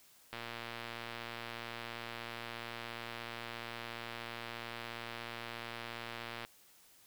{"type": "click train", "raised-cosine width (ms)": 0.3, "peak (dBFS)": -26, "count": 717, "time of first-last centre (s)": [0.33, 6.45], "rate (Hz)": 117, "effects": ["white hiss -63 dBFS RMS until 7.06 s"]}